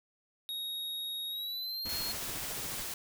square tone with pitch glide, 3762 to 4272 Hz, A#7 to C8, +15 to +35 cents, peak -36 dBFS, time 0.49-2.12 s, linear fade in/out 0 ms, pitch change +220 cents, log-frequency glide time 1.29-1.91 s
pink noise with tremolo, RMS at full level -43 dBFS, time 1.85-2.84 s, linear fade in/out 5 ms, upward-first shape sine, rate 14 Hz, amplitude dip 70%
white noise, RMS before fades -39 dBFS, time 1.89-2.94 s, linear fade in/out 2 ms
effects none

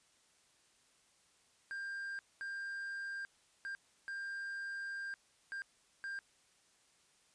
triangle tone bursts at uneven times, 1594 Hz, G6, 28 cents sharp, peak -38 dBFS, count 6, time 1.71-2.19 / 2.41-3.25 / 3.65-3.75 / 4.08-5.14 / 5.52-5.62 / 6.04-6.19 s, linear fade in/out 0 ms, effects white hiss -70 dBFS RMS until 7.34 s + resampled to 22050 Hz

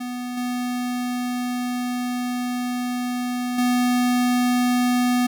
square tone with level steps, 246.9 Hz, B3, in tune, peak -28 / -24 / -18 dBFS, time 0-5.27 s, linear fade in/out 10 ms, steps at 0.37 / 3.58 s, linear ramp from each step 5 ms, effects none

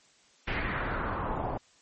pink noise with low-pass filter sweep, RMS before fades -32 dBFS, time 0.47-1.58 s, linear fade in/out 10 ms, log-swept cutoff 2300 to 780 Hz, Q 2.6, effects white hiss -62 dBFS RMS until 1.81 s + MP3 32 kbps

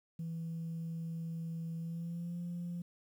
sine tone with pitch glide, 164.81 to 173.7 Hz, E3 to F3, 0 to -9 cents, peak -36 dBFS, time 0.19-2.82 s, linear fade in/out 5 ms, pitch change +91 cents, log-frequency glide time 1.78-2.38 s, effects tanh soft clip ceiling -34 dBFS + 11-bit

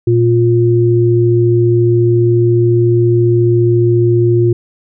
sine tone pair together, 117.4 / 351.8 Hz, A#2 / F4, +13 / +13 cents, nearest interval octave + perfect fifth, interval 1900 cents, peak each -10 dBFS, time 0.07-4.53 s, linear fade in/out 5 ms, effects none

